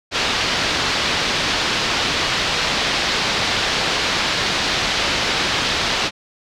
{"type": "low-pass noise", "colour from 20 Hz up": "white", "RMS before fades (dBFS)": -20, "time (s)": [0.11, 6.11], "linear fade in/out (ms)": 50, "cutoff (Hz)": 4700, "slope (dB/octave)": 24, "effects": []}